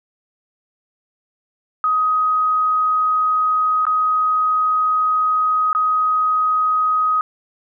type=tone with dropouts; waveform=sine; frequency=1257 Hz; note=D#6; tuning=17 cents sharp; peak=-14 dBFS; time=1.84-7.21 s; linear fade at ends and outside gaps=1 ms; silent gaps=3.853-3.867 / 5.73-5.749 s; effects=none